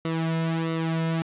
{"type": "tone with flanger", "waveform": "sawtooth", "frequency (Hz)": 163.3, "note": "E3", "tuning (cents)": -16, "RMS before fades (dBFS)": -26, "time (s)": [0.05, 1.22], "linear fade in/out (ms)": 0, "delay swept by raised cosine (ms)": [1.2, 2.6], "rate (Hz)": 1.5, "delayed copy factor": -0.75, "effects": ["resampled to 8000 Hz", "9-bit"]}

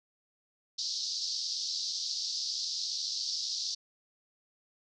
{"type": "band-pass noise", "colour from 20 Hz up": "pink", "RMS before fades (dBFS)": -35, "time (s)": [0.78, 3.75], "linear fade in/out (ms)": 10, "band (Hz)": [4200, 5600], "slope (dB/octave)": 48, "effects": []}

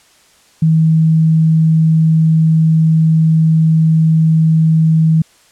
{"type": "tone", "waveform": "sine", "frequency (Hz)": 160, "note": "D#3", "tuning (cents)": 49, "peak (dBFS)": -7, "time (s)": [0.62, 5.22], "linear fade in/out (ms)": 5, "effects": ["white hiss -49 dBFS RMS until 5.51 s", "low-pass 9000 Hz 12 dB/octave"]}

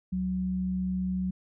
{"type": "tone pair together", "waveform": "sine", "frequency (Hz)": [70.71, 185], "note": ["C#2", "F#3"], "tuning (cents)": [35, 0], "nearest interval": "octave + perfect fourth", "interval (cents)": 1665, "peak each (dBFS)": [-38, -27], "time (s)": [0.12, 1.31], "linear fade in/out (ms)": 10, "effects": []}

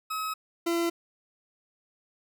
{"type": "tone pair in turn", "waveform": "40% pulse", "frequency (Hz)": [1279, 338.8], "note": ["D#6", "E4"], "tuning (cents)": [47, 48], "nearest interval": "octave + major seventh", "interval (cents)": 2299, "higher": "first", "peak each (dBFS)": [-29, -24], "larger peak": "second", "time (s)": [[0.1, 0.34], [0.66, 0.9]], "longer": "neither", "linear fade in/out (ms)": 10, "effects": []}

